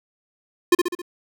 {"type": "tone with echo", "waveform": "square", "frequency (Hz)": 352.5, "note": "F4", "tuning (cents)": 16, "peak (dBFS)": -11, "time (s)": [0.72, 0.75], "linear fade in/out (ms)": 5, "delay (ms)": 67, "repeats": 4, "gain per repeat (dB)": -5, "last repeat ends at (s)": 1.018, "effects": []}